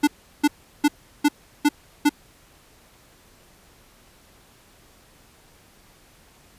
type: tone bursts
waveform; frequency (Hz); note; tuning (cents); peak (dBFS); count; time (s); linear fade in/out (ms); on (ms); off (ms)
square; 293.7; D4; 0; -14; 6; 0.03-2.094; 10; 44; 360
effects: pink hiss -54 dBFS RMS until 6.58 s + resampled to 32000 Hz